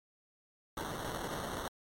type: noise with sample-and-hold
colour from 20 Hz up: white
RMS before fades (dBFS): -39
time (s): 0.77-1.68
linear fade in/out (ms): 2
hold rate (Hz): 2450
effects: MP3 64 kbps